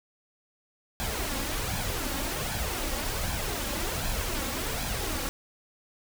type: noise with flanger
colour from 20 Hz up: pink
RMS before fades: -31 dBFS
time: 1-5.29 s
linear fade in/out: 0 ms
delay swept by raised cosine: 1.2 to 3.7 ms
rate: 1.3 Hz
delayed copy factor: +0.55
effects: none